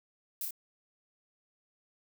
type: noise with echo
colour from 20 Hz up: violet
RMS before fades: -36 dBFS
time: 0.41-0.45 s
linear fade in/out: 2 ms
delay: 29 ms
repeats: 2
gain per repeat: -2 dB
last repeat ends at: 0.508 s
effects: none